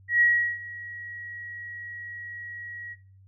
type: tone with ADSR envelope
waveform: sine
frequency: 1908 Hz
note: A#6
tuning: 40 cents sharp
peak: -16 dBFS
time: 0.08-2.96 s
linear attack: 130 ms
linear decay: 370 ms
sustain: -20 dB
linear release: 40 ms
effects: noise-tail reverb RT60 0.4 s tail -20 dB re dry + added 96 Hz sine -51 dBFS peak until 3.27 s